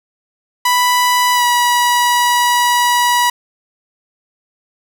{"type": "tone with pitch glide", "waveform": "sawtooth", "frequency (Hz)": [987.8, 970.8], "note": ["B5", "B5"], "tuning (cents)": [0, -30], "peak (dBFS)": -7, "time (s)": [0.65, 3.3], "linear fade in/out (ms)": 5, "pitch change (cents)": -30, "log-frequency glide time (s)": [1.34, 1.43], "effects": []}